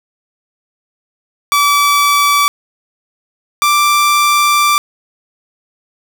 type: tone pair in turn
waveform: sawtooth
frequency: 1153 / 1175.9 Hz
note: D6 / D6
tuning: -32 / +2 cents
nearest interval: unison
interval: 34 cents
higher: second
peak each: -5 dBFS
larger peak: neither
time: 1.52-2.48 / 3.62-4.78 s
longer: second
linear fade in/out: 0 ms
effects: none